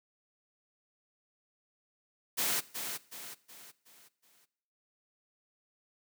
white noise with echo, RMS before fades -31 dBFS, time 2.37-2.61 s, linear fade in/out 20 ms, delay 370 ms, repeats 5, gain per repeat -7 dB, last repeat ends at 4.46 s, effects noise-tail reverb RT60 0.8 s tail -20 dB re dry + high-pass 150 Hz 12 dB/octave

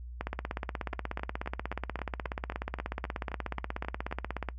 two click trains, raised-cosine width 0.5 ms, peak -23 / -18 dBFS, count 13 / 72, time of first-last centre 0.93-4.113 / 0.21-4.487 s, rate 3.77 / 16.6 Hz, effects noise-tail reverb RT60 0.1 s tail -21 dB re dry + added 60 Hz sine -40 dBFS peak until 4.58 s

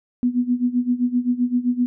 sine tone with tremolo, 245.9 Hz, B3, 7 cents flat, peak -14 dBFS, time 0.23-1.86 s, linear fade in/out 0 ms, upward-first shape sine, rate 7.7 Hz, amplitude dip 85%, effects none

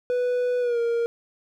triangle tone with pitch glide, 493.9 to 467.8 Hz, B4 to A#4, 0 to +6 cents, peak -19 dBFS, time 0.1-1.06 s, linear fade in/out 0 ms, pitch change -94 cents, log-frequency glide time 0.6-0.79 s, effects none

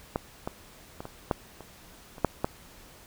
clicks, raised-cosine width 1 ms, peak -13 / -17 / -23 / -24 / -10 / -28 / -29 / -7 / -11 dBFS, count 9, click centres 0.159 / 0.475 / 1.005 / 1.054 / 1.312 / 1.607 / 2.182 / 2.247 / 2.445 s, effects pink hiss -52 dBFS RMS until 3.06 s

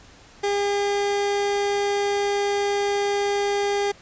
30% pulse tone, 404.6 Hz, G#4, 45 cents flat, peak -18 dBFS, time 0.43-3.92 s, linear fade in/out 10 ms, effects pink hiss -49 dBFS RMS until 4.01 s + resampled to 16000 Hz

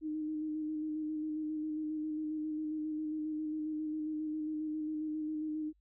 sine tone with vibrato, 308.3 Hz, D#4, 16 cents flat, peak -34 dBFS, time 0.01-5.73 s, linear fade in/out 50 ms, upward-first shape square, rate 7.4 Hz, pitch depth 18 cents each way, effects added 50 Hz sine -68 dBFS peak until 5.8 s

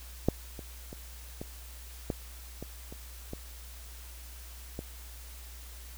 clicks, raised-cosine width 2 ms, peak -10 / -28 / -28 / -24 / -17 / -25 / -30 / -24 / -23 dBFS, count 9, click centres 0.286 / 0.592 / 0.929 / 1.415 / 2.102 / 2.626 / 2.925 / 3.334 / 4.791 s, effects added 60 Hz sine -45 dBFS peak until 5.97 s + white hiss -51 dBFS RMS until 5.97 s

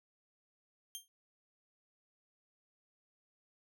15% pulse tone with exponential decay, 3182 Hz, G7, 25 cents sharp, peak -31 dBFS, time 0.95-1.08 s, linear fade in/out 0 ms, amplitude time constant 27 ms, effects none

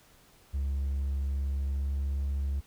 triangle tone with pitch glide, 68.9 to 69.42 Hz, C#2 to C#2, -10 to +3 cents, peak -25 dBFS, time 0.53-2.61 s, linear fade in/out 20 ms, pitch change +13 cents, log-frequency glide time 1.73-1.85 s, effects tanh soft clip ceiling -22 dBFS + pink hiss -60 dBFS RMS until 2.66 s

